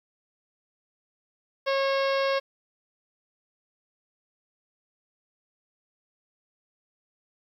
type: harmonic tone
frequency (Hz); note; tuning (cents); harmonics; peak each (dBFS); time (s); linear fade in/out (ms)
545; C#5; -29; 1 / 2 / 3 / 4 / 5 / 6 / 7 / 8 / 9 / 10; -24 / -30 / -34 / -36 / -38 / -40 / -41 / -42 / -43 / -44; 1.66-2.4; 20
effects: 10-bit